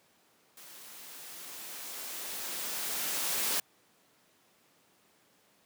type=noise with level ramp; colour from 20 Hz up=white; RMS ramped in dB=-51 to -30 dBFS; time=0.57-3.6 s; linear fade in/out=2 ms; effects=pink hiss -66 dBFS RMS until 5.65 s + high-pass 200 Hz 12 dB/octave